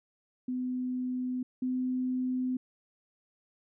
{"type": "tone pair in turn", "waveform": "sine", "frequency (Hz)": [252.5, 254.6], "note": ["B3", "C4"], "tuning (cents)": [39, -47], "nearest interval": "unison", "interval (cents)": 14, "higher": "second", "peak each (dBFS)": [-30, -28], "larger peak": "second", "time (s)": [[0.48, 1.43], [1.62, 2.57]], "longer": "neither", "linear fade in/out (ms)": 5, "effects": []}